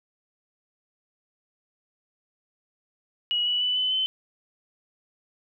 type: tone with pitch steps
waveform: sine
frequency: 2911 / 2947 / 2982 / 3019 / 3056 Hz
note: F#7 / F#7 / F#7 / F#7 / G7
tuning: -29 / -8 / +13 / +34 / -45 cents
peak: -22 dBFS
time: 3.31-4.06 s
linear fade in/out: 0 ms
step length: 150 ms
effects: none